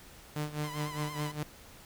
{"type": "tone with tremolo", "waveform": "sawtooth", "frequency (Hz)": 149.9, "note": "D3", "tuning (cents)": 36, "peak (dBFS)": -27, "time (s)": [0.36, 1.43], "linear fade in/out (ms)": 0, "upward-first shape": "sine", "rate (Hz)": 4.9, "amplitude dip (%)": 80}
{"type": "tone with vibrato", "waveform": "sawtooth", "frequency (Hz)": 1016, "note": "B5", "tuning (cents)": 49, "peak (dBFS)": -37, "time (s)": [0.63, 1.32], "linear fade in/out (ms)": 10, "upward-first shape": "triangle", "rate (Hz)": 8.8, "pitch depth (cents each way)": 77}
{"effects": ["pink hiss -53 dBFS RMS until 1.85 s"]}